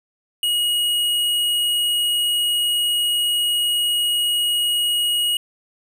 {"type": "tone", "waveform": "square", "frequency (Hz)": 2893, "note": "F#7", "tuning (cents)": -40, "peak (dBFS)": -18, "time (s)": [0.43, 5.37], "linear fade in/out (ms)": 2, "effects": []}